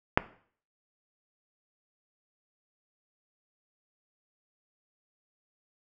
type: click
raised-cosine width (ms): 0.5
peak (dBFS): -3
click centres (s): 0.175
effects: noise-tail reverb RT60 0.5 s tail -17 dB re dry